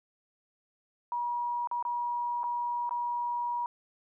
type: tone with dropouts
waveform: sine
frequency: 960 Hz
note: B5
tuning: 49 cents flat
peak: -29 dBFS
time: 1.12-3.66 s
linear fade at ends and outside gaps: 1 ms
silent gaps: 1.673-1.713 / 1.826-1.851 / 2.433-2.44 / 2.893-2.909 s
effects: none